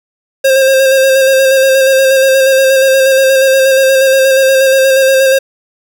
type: tone with vibrato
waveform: square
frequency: 533 Hz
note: C5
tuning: 32 cents sharp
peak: -6 dBFS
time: 0.44-5.39 s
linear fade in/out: 10 ms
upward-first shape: square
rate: 8.4 Hz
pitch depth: 20 cents each way
effects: none